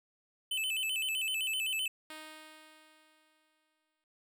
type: tone with vibrato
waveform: square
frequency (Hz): 2825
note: F7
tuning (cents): +19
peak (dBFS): -32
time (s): 0.51-1.88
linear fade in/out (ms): 5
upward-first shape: square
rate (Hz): 7.8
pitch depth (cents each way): 130
type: tone with exponential decay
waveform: 5% pulse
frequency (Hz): 311.1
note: D#4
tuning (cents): 0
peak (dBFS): -32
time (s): 2.1-4.04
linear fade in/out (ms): 1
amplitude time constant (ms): 420
effects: none